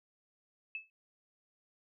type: tone with exponential decay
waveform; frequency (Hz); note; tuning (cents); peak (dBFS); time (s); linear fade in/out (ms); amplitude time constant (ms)
sine; 2611; E7; -17; -34; 0.75-0.9; 1; 31
effects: none